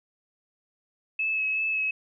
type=tone with vibrato; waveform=sine; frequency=2591 Hz; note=E7; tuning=30 cents flat; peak=-24 dBFS; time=1.19-1.91 s; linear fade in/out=5 ms; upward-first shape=sine; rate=2.7 Hz; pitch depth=17 cents each way; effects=none